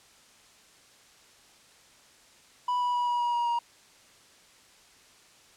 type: tone with pitch steps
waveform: triangle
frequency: 986 / 979.2 / 972.4 / 965.7 / 959 / 952.4 / 945.8 Hz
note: B5 / B5 / B5 / B5 / A#5 / A#5 / A#5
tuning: -3 / -15 / -27 / -39 / +49 / +37 / +25 cents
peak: -23 dBFS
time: 2.68-3.59 s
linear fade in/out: 5 ms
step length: 130 ms
effects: white hiss -57 dBFS RMS until 5.56 s + low-pass 8000 Hz 12 dB/octave